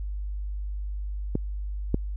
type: clicks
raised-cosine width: 3 ms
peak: -11 / -10 dBFS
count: 2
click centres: 1.354 / 1.944 s
effects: added 50 Hz sine -29 dBFS peak until 2.16 s